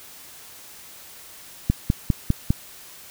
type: click train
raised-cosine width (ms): 5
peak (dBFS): -5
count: 5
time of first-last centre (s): 1.7-2.505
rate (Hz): 4.97
effects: white hiss -44 dBFS RMS until 3.1 s